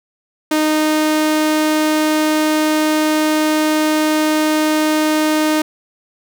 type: tone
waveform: sawtooth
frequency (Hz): 308.5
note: D#4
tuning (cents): -15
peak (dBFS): -9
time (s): 0.51-5.62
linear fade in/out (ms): 5
effects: none